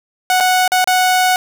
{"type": "tone with dropouts", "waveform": "sawtooth", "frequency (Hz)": 738, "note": "F#5", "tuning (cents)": -5, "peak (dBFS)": -7, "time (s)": [0.3, 1.36], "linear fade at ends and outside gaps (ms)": 1, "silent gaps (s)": [[0.402, 0.406], [0.678, 0.719], [0.843, 0.874]], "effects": []}